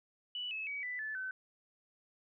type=tone with pitch steps; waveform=sine; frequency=2960 / 2592 / 2269 / 1987 / 1739.8 / 1523.4 Hz; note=F#7 / E7 / C#7 / B6 / A6 / G6; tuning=0 / -30 / +40 / +10 / -20 / -50 cents; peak=-37 dBFS; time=0.35-1.31 s; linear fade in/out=2 ms; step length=160 ms; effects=none